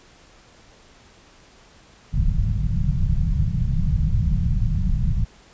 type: low-pass noise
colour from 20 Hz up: pink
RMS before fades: -20 dBFS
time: 2.12-5.25 s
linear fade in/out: 20 ms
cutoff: 180 Hz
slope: 48 dB/octave
effects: pink hiss -51 dBFS RMS until 5.53 s + resampled to 16000 Hz